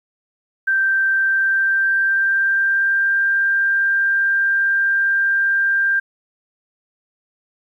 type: tone with pitch glide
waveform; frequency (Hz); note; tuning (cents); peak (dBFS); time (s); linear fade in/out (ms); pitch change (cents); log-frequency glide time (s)
sine; 1566 to 1588.8; G6 to G6; -2 to +23; -14; 0.67-6; 10; +25; 1.14-3.2
effects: 9-bit